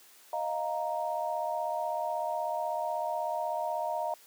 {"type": "chord", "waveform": "sine", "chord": "Eb suspended second", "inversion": "none", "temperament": "equal", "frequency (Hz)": [622.3, 698.5, 932.3], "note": ["Eb5", "F5", "Bb5"], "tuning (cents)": [0, 0, 0], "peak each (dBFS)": -34, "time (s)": [0.33, 4.14], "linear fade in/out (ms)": 2, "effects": ["white hiss -57 dBFS RMS until 4.26 s", "high-pass 300 Hz 12 dB/octave"]}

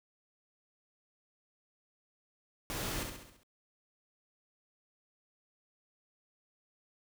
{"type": "noise with echo", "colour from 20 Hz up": "pink", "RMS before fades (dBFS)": -38, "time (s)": [2.7, 3.03], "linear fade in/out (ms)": 0, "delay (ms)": 67, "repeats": 6, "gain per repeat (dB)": -5, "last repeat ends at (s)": 3.432, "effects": []}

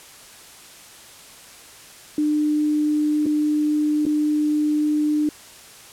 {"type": "tone with dropouts", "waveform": "sine", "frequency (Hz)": 300.6, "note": "D4", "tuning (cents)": 40, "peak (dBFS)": -17, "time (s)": [2.18, 5.29], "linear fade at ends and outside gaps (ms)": 2, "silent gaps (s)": [[3.258, 3.264], [4.054, 4.064]], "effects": ["white hiss -44 dBFS RMS until 5.92 s", "low-pass 11000 Hz 12 dB/octave"]}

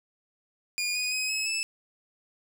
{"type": "tone with pitch steps", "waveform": "20% pulse", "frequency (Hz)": [2431, 2478, 2525, 2574, 2624], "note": ["D#7", "D#7", "D#7", "E7", "E7"], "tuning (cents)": [-41, -8, 25, -42, -9], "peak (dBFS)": -22, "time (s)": [0.78, 1.63], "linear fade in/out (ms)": 0, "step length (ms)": 170, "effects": []}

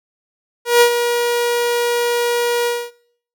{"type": "tone with ADSR envelope", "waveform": "sawtooth", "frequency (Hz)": 478.2, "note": "A#4", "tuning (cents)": 44, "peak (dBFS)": -3, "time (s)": [0.65, 2.91], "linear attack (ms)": 160, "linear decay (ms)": 83, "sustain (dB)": -9, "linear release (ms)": 250, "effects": ["noise-tail reverb RT60 0.6 s tail -20 dB re dry"]}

